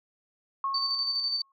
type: tone with exponential decay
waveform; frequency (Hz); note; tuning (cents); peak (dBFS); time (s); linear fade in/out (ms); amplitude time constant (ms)
sine; 1091; C#6; -28; -25; 0.64-1.52; 2; 190
type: tone with tremolo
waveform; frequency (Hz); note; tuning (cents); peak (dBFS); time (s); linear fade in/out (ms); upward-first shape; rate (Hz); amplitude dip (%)
sine; 4562; C#8; +49; -25; 0.74-1.42; 5; square; 12; 35
effects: none